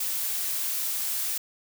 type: noise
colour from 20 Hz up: blue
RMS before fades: -29 dBFS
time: 0-1.38 s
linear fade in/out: 5 ms
effects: none